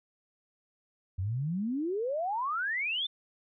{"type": "exponential sweep", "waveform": "sine", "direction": "up", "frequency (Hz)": [87.31, 3629], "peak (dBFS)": -29, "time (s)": [1.18, 3.07], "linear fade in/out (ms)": 10, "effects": []}